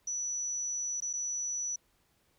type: tone with dropouts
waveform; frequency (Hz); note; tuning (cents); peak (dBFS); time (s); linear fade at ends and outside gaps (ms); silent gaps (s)
sine; 5920; F#8; 0; -32; 0.07-1.76; 5; 1.004-1.021 / 1.131-1.135
effects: pink hiss -71 dBFS RMS until 2.38 s